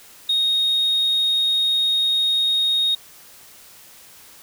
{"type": "tone", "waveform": "triangle", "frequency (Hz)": 3729, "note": "A#7", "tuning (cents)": 0, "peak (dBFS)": -14, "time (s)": [0.29, 2.95], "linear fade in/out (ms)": 5, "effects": ["tanh soft clip ceiling -12 dBFS", "white hiss -46 dBFS RMS until 4.42 s"]}